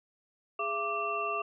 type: tone cluster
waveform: sine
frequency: 413.7 / 676 / 1174 / 2708 Hz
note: G#4 / E5 / D6 / E7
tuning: -7 / +43 / -1 / +46 cents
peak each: -38 / -37 / -32 / -37 dBFS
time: 0.59-1.42 s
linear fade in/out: 5 ms
effects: none